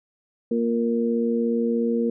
harmonic tone, 116.7 Hz, A#2, 2 cents sharp, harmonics 2 / 3 / 4, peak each -22 / -30 / -24 dBFS, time 0.51-2.1 s, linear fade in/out 5 ms, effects none

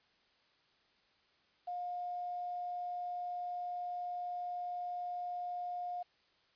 sine tone with quantisation, 712 Hz, F5, 33 cents sharp, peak -37 dBFS, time 1.67-6.03 s, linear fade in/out 10 ms, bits 10, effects white hiss -71 dBFS RMS until 6.55 s + resampled to 11025 Hz

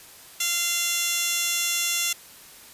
15% pulse tone with high-pass filter, 690 Hz, F5, 21 cents flat, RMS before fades -25 dBFS, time 0.4-2.13 s, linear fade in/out 5 ms, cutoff 4100 Hz, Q 1.2, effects white hiss -47 dBFS RMS until 2.73 s + resampled to 32000 Hz

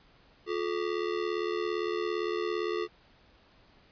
square ring-modulated tone, 392.4 Hz, G4, 2 cents sharp, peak -27 dBFS, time 0.46-2.88 s, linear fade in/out 50 ms, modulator 38.8 Hz, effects pink hiss -61 dBFS RMS until 3.91 s + resampled to 11025 Hz

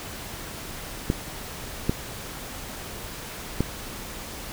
clicks, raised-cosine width 3 ms, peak -8 dBFS, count 3, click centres 1.101 / 1.895 / 3.606 s, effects pink hiss -37 dBFS RMS until 4.52 s

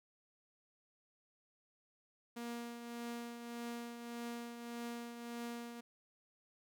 sawtooth tone with tremolo, 236.4 Hz, A#3, 24 cents sharp, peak -37 dBFS, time 2.36-5.81 s, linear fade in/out 10 ms, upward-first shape triangle, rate 1.7 Hz, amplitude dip 55%, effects none

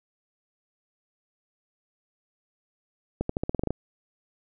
accelerating click train, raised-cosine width 2 ms, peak -13 dBFS, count 10, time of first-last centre 3.21-3.706 s, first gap 84 ms, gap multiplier 0.89, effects none

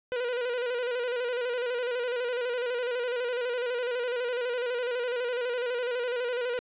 45% pulse tone with vibrato, 490 Hz, B4, 14 cents flat, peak -28 dBFS, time 0.12-6.59 s, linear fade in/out 0 ms, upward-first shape square, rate 12 Hz, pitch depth 49 cents each way, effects resampled to 8000 Hz + 10-bit

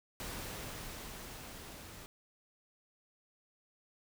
pink noise with level ramp, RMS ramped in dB -42 to -51 dBFS, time 0.2-2.06 s, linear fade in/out 0 ms, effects none

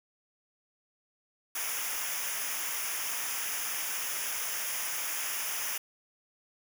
white noise with comb filter, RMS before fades -34 dBFS, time 1.55-5.78 s, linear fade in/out 5 ms, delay 0.24 ms, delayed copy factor -0.85, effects none

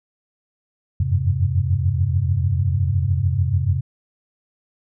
sine tone cluster, 86 / 93 / 99.7 / 132.3 Hz, F2 / F#2 / G2 / C3, -26 / +9 / +30 / +20 cents, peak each -22 dBFS, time 1-3.81 s, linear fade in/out 5 ms, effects none

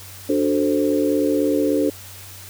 sine chord, D dominant seventh, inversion none, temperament equal, 293.7 / 370 / 440 / 523.3 Hz, D4 / F#4 / A4 / C5, 0 / 0 / 0 / 0 cents, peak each -19 / -25 / -22 / -23 dBFS, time 0.29-1.9 s, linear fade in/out 5 ms, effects added 95 Hz sine -42 dBFS peak until 2.49 s + white hiss -40 dBFS RMS until 2.49 s

